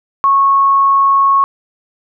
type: tone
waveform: sine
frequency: 1100 Hz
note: C#6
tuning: 14 cents flat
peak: -7 dBFS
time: 0.24-1.44 s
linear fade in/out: 0 ms
effects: none